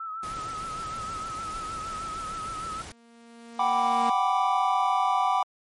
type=tone with vibrato; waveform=sine; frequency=1300 Hz; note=E6; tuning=24 cents flat; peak=-32 dBFS; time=0-2.82 s; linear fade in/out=5 ms; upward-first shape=sine; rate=6.5 Hz; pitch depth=48 cents each way
type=noise; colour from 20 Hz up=pink; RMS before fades=-41 dBFS; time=0.23-2.92 s; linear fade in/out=2 ms
type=tone with exponential growth; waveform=sawtooth; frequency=233.1 Hz; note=A#3; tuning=in tune; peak=-26 dBFS; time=2.3-4.1 s; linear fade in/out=5 ms; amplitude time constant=390 ms
type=chord; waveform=triangle; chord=G major seventh; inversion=third; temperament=equal with one note detuned; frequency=743.8 / 784 / 987.8 / 1174.7 Hz; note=F#5 / G5 / B5 / D6; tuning=+9 / 0 / 0 / 0 cents; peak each=-25 dBFS; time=3.59-5.43 s; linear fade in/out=5 ms
effects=MP3 48 kbps